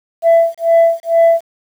sine tone with tremolo, 667 Hz, E5, 20 cents sharp, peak -3 dBFS, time 0.22-1.41 s, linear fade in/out 50 ms, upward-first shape sine, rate 2.2 Hz, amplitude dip 100%, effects tanh soft clip ceiling -4 dBFS + 7-bit

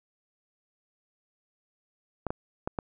clicks, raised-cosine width 1 ms, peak -16 dBFS, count 4, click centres 2.267 / 2.305 / 2.675 / 2.788 s, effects none

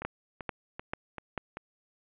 two click trains, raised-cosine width 0.5 ms, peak -17 / -23 dBFS, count 4 / 5, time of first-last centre 0.05-1.377 / 0.02-1.57 s, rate 2.26 / 2.58 Hz, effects resampled to 8000 Hz + 9-bit

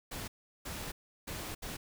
pink noise bursts at uneven times, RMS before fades -41 dBFS, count 4, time 0.11-0.28 / 0.65-0.92 / 1.27-1.55 / 1.62-1.77 s, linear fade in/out 10 ms, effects none

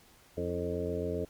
harmonic tone with a mistuned harmonic, 87.7 Hz, F2, 8 cents sharp, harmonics 1 / 2 / 3 / 4 / 5 / 6 / 7, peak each -38 / -40 / -40 / -40 / -35 / -39 / -40 dBFS, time 0.37-1.25 s, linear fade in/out 5 ms, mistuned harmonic 4, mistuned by -61 cents, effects pink hiss -60 dBFS RMS until 1.29 s + MP3 96 kbps

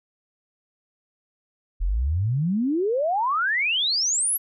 sine exponential sweep, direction up, 39.02 to 11940 Hz, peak -20 dBFS, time 1.8-4.38 s, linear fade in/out 20 ms, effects none

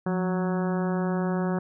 harmonic tone with a mistuned harmonic, 185 Hz, F#3, in tune, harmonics 1 / 2 / 3 / 4 / 5 / 6 / 7 / 8 / 9, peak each -25 / -31 / -35 / -37 / -39 / -41 / -42 / -43 / -44 dBFS, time 0.06-1.59 s, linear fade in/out 5 ms, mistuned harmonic 1, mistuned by -66 cents, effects none

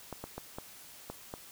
clicks, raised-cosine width 1 ms, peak -25 dBFS, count 6, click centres 0.127 / 0.24 / 0.38 / 0.585 / 1.1 / 1.339 s, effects white hiss -52 dBFS RMS until 1.51 s

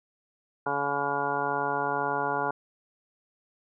harmonic tone, 142 Hz, C#3, 42 cents sharp, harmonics 1 / 2 / 3 / 4 / 5 / 6 / 7 / 8 / 10, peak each -42 / -39 / -34 / -37 / -34 / -31 / -33 / -37 / -33 dBFS, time 0.66-2.51 s, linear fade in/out 5 ms, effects none

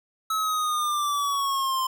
square linear sweep, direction down, 1298 to 1037 Hz, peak -24 dBFS, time 0.3-1.87 s, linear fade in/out 5 ms, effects none

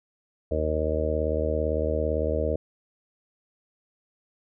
harmonic tone, 77.78 Hz, D#2, in tune, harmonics 1 / 2 / 3 / 4 / 5 / 6 / 7 / 8, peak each -28 / -39 / -36 / -34 / -37 / -29 / -30 / -31 dBFS, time 0.51-2.56 s, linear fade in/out 5 ms, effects none

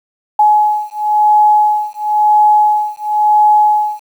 sine beating tone pair, 844 / 844.97 Hz, G#5 / G#5, +28 / +30 cents, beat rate 0.97 Hz, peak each -11 / -11 dBFS, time 0.39-4 s, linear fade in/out 5 ms, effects 7-bit

